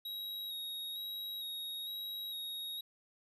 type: tone with vibrato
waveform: square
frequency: 3800 Hz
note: A#7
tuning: 33 cents sharp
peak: -40 dBFS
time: 0.05-2.81 s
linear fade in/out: 5 ms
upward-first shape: square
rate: 1.1 Hz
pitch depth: 17 cents each way
effects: none